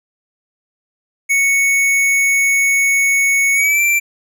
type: tone with pitch glide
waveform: square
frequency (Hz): 2217 to 2349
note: C#7 to D7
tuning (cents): 0 to 0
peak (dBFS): -12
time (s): 1.29-4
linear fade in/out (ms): 20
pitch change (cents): +100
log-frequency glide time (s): 3.54-3.81
effects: none